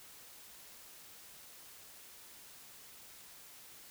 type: silence
effects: white hiss -55 dBFS RMS until 3.9 s